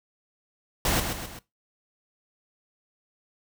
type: noise with echo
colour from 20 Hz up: pink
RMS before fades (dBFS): -24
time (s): 0.85-1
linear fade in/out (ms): 2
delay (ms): 130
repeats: 3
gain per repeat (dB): -6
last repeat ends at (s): 1.39
effects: noise-tail reverb RT60 0.2 s tail -19 dB re dry